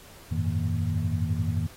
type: tone cluster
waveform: sine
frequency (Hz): 90 / 101.9 / 112.8 / 158.8 / 233.3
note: F#2 / G#2 / A2 / D#3 / A#3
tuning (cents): -47 / -32 / +44 / +36 / +2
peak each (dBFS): -28 / -30 / -33 / -30 / -35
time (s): 0.31-1.67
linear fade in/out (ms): 10
effects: pink hiss -50 dBFS RMS until 1.76 s + AAC 48 kbps